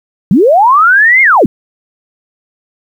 sine linear two-way sweep, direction up then down, 155.56 to 2170 to 155.56 Hz, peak -3 dBFS, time 0.31-1.46 s, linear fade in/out 2 ms, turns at 1.22 s, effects 7-bit

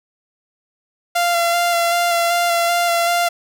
sawtooth tone with vibrato, 689 Hz, F5, 24 cents flat, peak -11 dBFS, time 1.15-3.29 s, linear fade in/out 10 ms, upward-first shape square, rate 2.6 Hz, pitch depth 15 cents each way, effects none

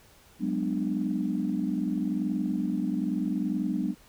sine chord, G# half-diminished seventh, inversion third, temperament just, 186.89 / 207.7 / 249.2 / 299 Hz, F#3 / G#3 / B3 / D4, +18 / 0 / +16 / +31 cents, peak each -31 dBFS, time 0.39-3.95 s, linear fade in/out 50 ms, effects tanh soft clip ceiling -16 dBFS + pink hiss -57 dBFS RMS until 4.08 s

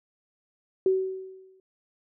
sine tone with exponential decay, 378.3 Hz, F#4, 38 cents sharp, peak -17 dBFS, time 0.86-1.6 s, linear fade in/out 2 ms, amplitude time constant 160 ms, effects none

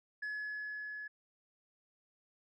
sine tone with level ramp, 1700 Hz, G#6, 40 cents sharp, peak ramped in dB -34 to -41 dBFS, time 0.22-1.08 s, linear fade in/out 10 ms, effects tanh soft clip ceiling -36 dBFS

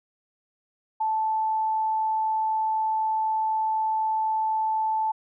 sine tone, 876 Hz, A5, 8 cents flat, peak -22 dBFS, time 1-5.12 s, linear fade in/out 10 ms, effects none

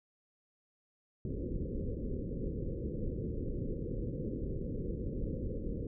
pink low-pass noise, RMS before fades -37 dBFS, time 1.25-5.87 s, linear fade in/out 2 ms, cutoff 530 Hz, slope 96 dB/octave, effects none

